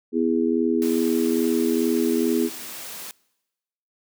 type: harmonic tone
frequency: 82.41 Hz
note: E2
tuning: in tune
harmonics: 3 / 4 / 5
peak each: -22 / -23 / -24 dBFS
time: 0.12-2.5 s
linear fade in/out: 50 ms
type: high-pass noise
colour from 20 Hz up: white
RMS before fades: -36 dBFS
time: 0.82-3.11 s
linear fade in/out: 0 ms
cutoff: 140 Hz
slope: 12 dB/octave
effects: noise-tail reverb RT60 1.0 s tail -24 dB re dry